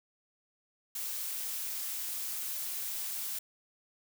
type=noise; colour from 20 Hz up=blue; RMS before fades=-37 dBFS; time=0.95-3.39 s; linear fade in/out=5 ms; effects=none